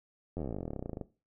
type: slowing click train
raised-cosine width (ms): 2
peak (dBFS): -24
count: 29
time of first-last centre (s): 0.37-1.012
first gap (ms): 11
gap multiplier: 1.05
effects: noise-tail reverb RT60 0.3 s tail -17 dB re dry